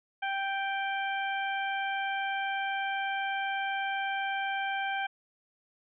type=harmonic tone; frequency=784 Hz; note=G5; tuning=in tune; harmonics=1 / 2 / 3 / 4; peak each=-32 / -34 / -38 / -42 dBFS; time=0.22-5.07 s; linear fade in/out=10 ms; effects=none